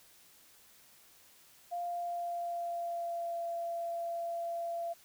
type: tone with pitch glide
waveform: sine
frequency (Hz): 698.5 to 680.6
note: F5 to F5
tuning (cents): 0 to -45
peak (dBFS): -34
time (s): 1.71-4.94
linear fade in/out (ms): 20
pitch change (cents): -45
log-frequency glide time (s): 1.82-3.42
effects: white hiss -61 dBFS RMS until 5.04 s